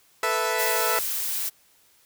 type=chord; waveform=15% pulse; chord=A suspended second; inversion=none; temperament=equal; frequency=440 / 493.9 / 659.3 Hz; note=A4 / B4 / E5; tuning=0 / 0 / 0 cents; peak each=-21 dBFS; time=0.23-0.99 s; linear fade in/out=2 ms
type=noise; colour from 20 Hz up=blue; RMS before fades=-28 dBFS; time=0.58-1.5 s; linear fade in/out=20 ms
effects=white hiss -60 dBFS RMS until 2.05 s